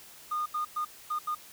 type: tone bursts at uneven times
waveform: triangle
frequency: 1222 Hz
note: D#6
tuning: 32 cents flat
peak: -25 dBFS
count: 5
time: 0.31-0.46 / 0.54-0.65 / 0.76-0.85 / 1.1-1.19 / 1.27-1.35 s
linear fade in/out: 10 ms
effects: tanh soft clip ceiling -25 dBFS + white hiss -51 dBFS RMS until 1.52 s